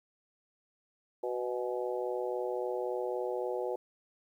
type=harmonic tone with a mistuned harmonic; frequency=123.7 Hz; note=B2; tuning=3 cents sharp; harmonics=3 / 4 / 5 / 6 / 7; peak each=-36 / -35 / -40 / -45 / -42 dBFS; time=1.23-3.76 s; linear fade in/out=5 ms; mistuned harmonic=7; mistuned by=-35 cents; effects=11-bit